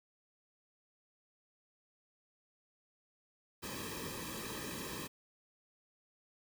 pink noise with comb filter, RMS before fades -43 dBFS, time 3.62-5.08 s, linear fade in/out 20 ms, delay 1.4 ms, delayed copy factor -1, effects none

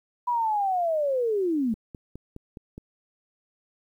sine linear sweep, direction down, 987.8 to 210 Hz, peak -22 dBFS, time 0.27-1.74 s, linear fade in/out 10 ms
click train, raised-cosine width 3 ms, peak -26 dBFS, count 6, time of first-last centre 1.74-2.78 s, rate 4.81 Hz
effects 10-bit

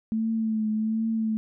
sine tone with vibrato, 220 Hz, A3, in tune, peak -23 dBFS, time 0.12-1.37 s, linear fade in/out 0 ms, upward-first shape triangle, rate 1.3 Hz, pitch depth 42 cents each way, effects none

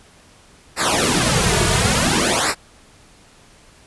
pink noise with flanger, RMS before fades -17 dBFS, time 0.76-2.55 s, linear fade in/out 50 ms, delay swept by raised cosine 0.31 to 3.81 ms, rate 0.57 Hz, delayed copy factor -0.95, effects pink hiss -49 dBFS RMS until 3.86 s + resampled to 24000 Hz

